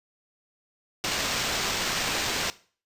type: noise with sample-and-hold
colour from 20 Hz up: blue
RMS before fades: -28 dBFS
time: 1.04-2.5 s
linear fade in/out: 0 ms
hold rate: 11025 Hz
effects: noise-tail reverb RT60 0.4 s tail -18 dB re dry + resampled to 32000 Hz